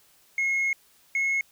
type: tone pair in turn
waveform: sine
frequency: 2164 / 2175 Hz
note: C#7 / C#7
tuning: -42 / -33 cents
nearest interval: unison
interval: 9 cents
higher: second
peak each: -20 dBFS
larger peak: neither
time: 0.38-0.73 / 1.15-1.41 s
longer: first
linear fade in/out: 2 ms
effects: tanh soft clip ceiling -21 dBFS + white hiss -60 dBFS RMS until 1.51 s